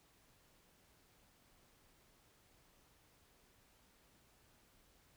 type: silence
effects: pink hiss -70 dBFS RMS until 5.16 s